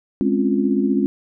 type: chord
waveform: sine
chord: Db major seventh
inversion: second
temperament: equal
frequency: 207.7 / 261.6 / 277.2 / 349.2 Hz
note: Ab3 / C4 / Db4 / F4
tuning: 0 / 0 / 0 / 0 cents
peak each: -20 / -21 / -21 / -23 dBFS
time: 0.21-1.06 s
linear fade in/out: 0 ms
effects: none